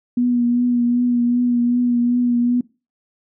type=tone with vibrato; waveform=sine; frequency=242.4 Hz; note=B3; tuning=32 cents flat; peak=-14 dBFS; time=0.17-2.61 s; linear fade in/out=5 ms; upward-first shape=triangle; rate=2.6 Hz; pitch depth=28 cents each way; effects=noise-tail reverb RT60 0.3 s tail -21 dB re dry